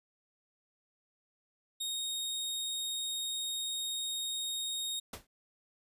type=tone; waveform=sawtooth; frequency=3729 Hz; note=A#7; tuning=in tune; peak=-31 dBFS; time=1.8-5 s; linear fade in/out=10 ms
type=noise with exponential decay; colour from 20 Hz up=pink; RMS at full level=-37 dBFS; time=5.13-5.27 s; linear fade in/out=5 ms; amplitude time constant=29 ms
effects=resampled to 32000 Hz